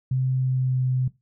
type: tone with pitch glide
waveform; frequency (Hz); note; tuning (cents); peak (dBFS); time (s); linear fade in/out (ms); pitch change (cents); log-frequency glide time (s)
sine; 130 to 128.58; C3 to C3; -11 to -30; -20; 0.11-1.08; 5; -19; 0.34-0.81
effects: noise-tail reverb RT60 0.2 s tail -17 dB re dry